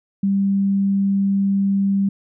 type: tone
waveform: sine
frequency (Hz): 197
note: G3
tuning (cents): +9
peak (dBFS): -15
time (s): 0.23-2.09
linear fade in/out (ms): 5
effects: none